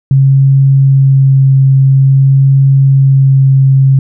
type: tone with vibrato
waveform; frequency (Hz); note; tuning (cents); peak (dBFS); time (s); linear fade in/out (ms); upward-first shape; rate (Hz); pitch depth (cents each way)
sine; 135.5; C#3; -39; -3; 0.11-3.99; 2; sine; 0.49; 10
effects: none